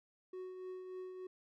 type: tone with tremolo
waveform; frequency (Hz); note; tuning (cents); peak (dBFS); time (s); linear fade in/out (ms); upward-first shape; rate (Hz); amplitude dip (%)
triangle; 370; F#4; 0; -40; 0.33-1.27; 5; triangle; 3.4; 45
effects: none